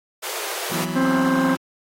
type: high-pass noise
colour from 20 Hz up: pink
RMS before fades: -29 dBFS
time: 0.22-0.86 s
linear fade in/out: 20 ms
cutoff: 360 Hz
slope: 96 dB/octave
type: chord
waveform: sawtooth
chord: E suspended second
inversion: none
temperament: just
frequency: 164.81 / 185.42 / 247.2 Hz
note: E3 / F#3 / B3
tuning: 0 / +4 / +2 cents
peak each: -24 / -24 / -26 dBFS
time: 0.71-1.57 s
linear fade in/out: 10 ms
type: harmonic tone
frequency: 263.8 Hz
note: C4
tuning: 14 cents sharp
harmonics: 1 / 2 / 3 / 4 / 5 / 6 / 8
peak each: -18 / -26 / -34 / -28 / -35 / -29 / -41 dBFS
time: 0.95-1.56 s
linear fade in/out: 20 ms
effects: AAC 48 kbps